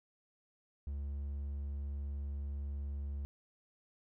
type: tone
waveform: triangle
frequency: 70.7 Hz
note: C#2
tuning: 35 cents sharp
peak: -35 dBFS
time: 0.87-3.25 s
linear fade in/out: 0 ms
effects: none